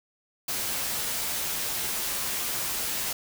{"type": "noise with comb filter", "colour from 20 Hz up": "white", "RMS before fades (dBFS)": -30, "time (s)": [0.48, 3.13], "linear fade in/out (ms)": 5, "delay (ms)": 12, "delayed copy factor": -0.55, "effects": []}